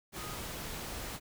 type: tone in noise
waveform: sine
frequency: 1244.5 Hz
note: D#6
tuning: in tune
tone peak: -47 dBFS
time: 0.15-0.38 s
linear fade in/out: 50 ms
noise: pink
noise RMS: -41 dBFS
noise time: 0.12-1.2 s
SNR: -9 dB
effects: none